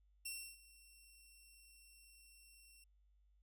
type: tone with ADSR envelope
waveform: 10% pulse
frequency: 2718 Hz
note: F7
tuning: 48 cents flat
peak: -34 dBFS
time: 0.25-2.84 s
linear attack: 8 ms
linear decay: 310 ms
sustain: -20 dB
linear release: 3 ms
effects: added 50 Hz sine -69 dBFS peak until 3.42 s